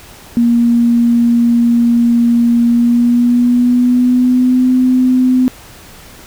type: tone with pitch glide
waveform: sine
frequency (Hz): 236.1 to 254.5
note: A#3 to C4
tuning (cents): +22 to -48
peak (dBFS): -7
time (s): 0.37-5.48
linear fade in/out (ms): 0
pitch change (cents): +130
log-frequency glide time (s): 2.66-4.7
effects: pink hiss -37 dBFS RMS until 6.26 s